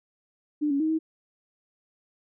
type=tone with pitch steps; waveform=sine; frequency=297.8 / 279.7 / 314.6 / 318.9 Hz; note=D4 / C#4 / D#4 / D#4; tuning=+24 / +16 / +19 / +43 cents; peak=-22 dBFS; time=0.61-0.99 s; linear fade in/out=20 ms; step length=95 ms; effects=none